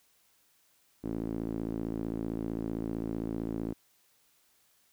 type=tone with band-pass filter; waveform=sawtooth; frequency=55.5 Hz; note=A1; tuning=16 cents sharp; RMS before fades=-35 dBFS; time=1.03-3.74 s; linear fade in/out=20 ms; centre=290 Hz; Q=2.5; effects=white hiss -68 dBFS RMS until 4.92 s